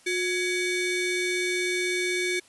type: ring-modulated tone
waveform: 35% pulse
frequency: 1309 Hz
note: E6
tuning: 13 cents flat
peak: -20 dBFS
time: 0.06-2.4 s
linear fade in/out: 10 ms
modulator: 949 Hz
effects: white hiss -56 dBFS RMS until 2.48 s + resampled to 24000 Hz